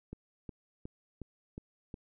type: click train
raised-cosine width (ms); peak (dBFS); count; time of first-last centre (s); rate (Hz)
3; -29; 6; 0.13-1.942; 2.76
effects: none